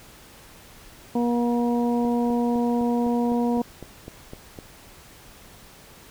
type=harmonic tone; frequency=238.9 Hz; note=A#3; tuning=43 cents sharp; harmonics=1 / 2 / 3 / 4; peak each=-21 / -27 / -31 / -33 dBFS; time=1.15-3.62 s; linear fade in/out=5 ms
type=click train; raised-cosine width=2 ms; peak=-23 dBFS; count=11; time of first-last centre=2.05-4.588 s; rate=3.94 Hz
effects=pink hiss -48 dBFS RMS until 6.1 s